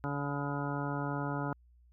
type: harmonic tone with a mistuned harmonic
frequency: 142.7 Hz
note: D3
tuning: 49 cents flat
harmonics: 1 / 2 / 3 / 4 / 5 / 6 / 7 / 9 / 10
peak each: -36 / -38 / -44 / -44 / -44 / -43 / -43 / -44 / -44 dBFS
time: 0.04-1.53 s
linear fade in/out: 0 ms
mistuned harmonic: 9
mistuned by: -28 cents
effects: added 60 Hz sine -59 dBFS peak until 1.92 s